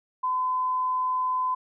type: tone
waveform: sine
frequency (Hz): 1017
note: C6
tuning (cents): -50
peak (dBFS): -23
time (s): 0.23-1.55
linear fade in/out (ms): 10
effects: none